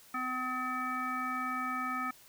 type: harmonic tone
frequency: 254.5 Hz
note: C4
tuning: 48 cents flat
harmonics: 1 / 3 / 5 / 7 / 9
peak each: -40 / -43 / -34 / -42 / -43 dBFS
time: 0.14-2.11 s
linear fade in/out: 5 ms
effects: white hiss -58 dBFS RMS until 2.28 s